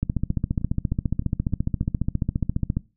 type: two click trains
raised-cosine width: 5 ms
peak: -23 / -10 dBFS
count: 6 / 41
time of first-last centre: 0.31-1.83 / 0.03-2.77 s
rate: 3.29 / 14.6 Hz
effects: noise-tail reverb RT60 0.3 s tail -21 dB re dry